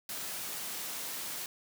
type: high-pass noise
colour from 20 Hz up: white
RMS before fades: -39 dBFS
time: 0.09-1.46 s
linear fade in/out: 2 ms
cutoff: 130 Hz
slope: 12 dB/octave
effects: none